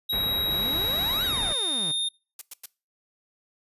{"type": "tone with pitch glide", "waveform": "square", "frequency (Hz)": [3834, 3655], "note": ["A#7", "A#7"], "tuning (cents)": [48, -35], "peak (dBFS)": -25, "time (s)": [0.09, 2.09], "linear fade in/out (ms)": 10, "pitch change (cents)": -83, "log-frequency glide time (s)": [1.22, 1.44]}
{"type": "low-pass noise", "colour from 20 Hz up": "pink", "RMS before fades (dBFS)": -35, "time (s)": [0.12, 1.53], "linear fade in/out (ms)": 10, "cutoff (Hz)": 2500, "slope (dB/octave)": 48}
{"type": "exponential two-way sweep", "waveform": "sawtooth", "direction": "up then down", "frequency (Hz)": [140, 1613, 140], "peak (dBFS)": -31, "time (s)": [0.5, 1.92], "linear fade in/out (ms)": 10, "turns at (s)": 1.25}
{"type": "noise bursts", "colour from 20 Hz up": "blue", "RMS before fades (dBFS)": -36, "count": 3, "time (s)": [2.39, 2.658], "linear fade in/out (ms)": 2, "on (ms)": 24, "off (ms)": 98}
{"effects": ["noise-tail reverb RT60 0.3 s tail -22 dB re dry", "resampled to 32000 Hz"]}